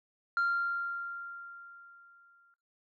sine tone with exponential decay, 1389 Hz, F6, 10 cents flat, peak -23 dBFS, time 0.37-2.54 s, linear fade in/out 1 ms, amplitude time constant 470 ms, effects noise-tail reverb RT60 0.3 s tail -19 dB re dry + tanh soft clip ceiling -24 dBFS

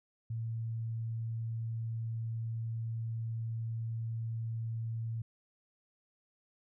sine tone, 113.7 Hz, A#2, 43 cents flat, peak -34 dBFS, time 0.3-5.22 s, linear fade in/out 5 ms, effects none

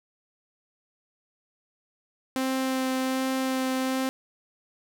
sawtooth tone with vibrato, 261.6 Hz, C4, in tune, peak -21 dBFS, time 2.36-4.09 s, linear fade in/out 0 ms, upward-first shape sine, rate 1.3 Hz, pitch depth 9 cents each way, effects none

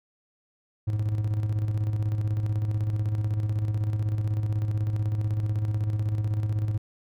triangle tone with tremolo, 106.2 Hz, G#2, 39 cents sharp, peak -20 dBFS, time 0.87-6.78 s, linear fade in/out 10 ms, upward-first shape square, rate 16 Hz, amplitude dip 45%, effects none

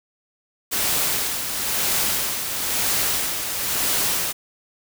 white noise with tremolo, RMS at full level -21 dBFS, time 0.71-4.33 s, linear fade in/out 20 ms, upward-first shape sine, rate 1 Hz, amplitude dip 50%, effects none

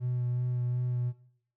triangle tone with vibrato, 123.47 Hz, B2, in tune, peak -25 dBFS, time 0-1.13 s, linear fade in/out 50 ms, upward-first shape sine, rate 2.7 Hz, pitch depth 14 cents each way, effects noise-tail reverb RT60 0.6 s tail -18 dB re dry + tanh soft clip ceiling -22 dBFS

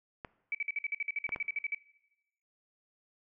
clicks, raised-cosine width 0.5 ms, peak -25 dBFS, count 3, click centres 0.248 / 1.292 / 1.361 s
sine tone bursts, 2292 Hz, D7, 43 cents flat, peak -30 dBFS, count 16, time 0.52-1.748 s, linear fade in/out 2 ms, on 28 ms, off 52 ms
effects noise-tail reverb RT60 0.9 s tail -19 dB re dry

